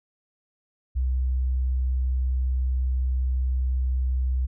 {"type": "tone", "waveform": "sine", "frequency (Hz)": 63.9, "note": "C2", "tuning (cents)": -40, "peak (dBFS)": -21, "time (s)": [0.95, 4.47], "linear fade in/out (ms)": 20, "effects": []}